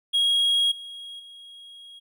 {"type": "tone with level steps", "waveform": "triangle", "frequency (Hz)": 3289, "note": "G#7", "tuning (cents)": -18, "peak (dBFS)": [-17, -35, -41], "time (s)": [0.13, 2], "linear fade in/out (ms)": 20, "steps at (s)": [0.71, 1.19], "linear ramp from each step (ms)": 10, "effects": []}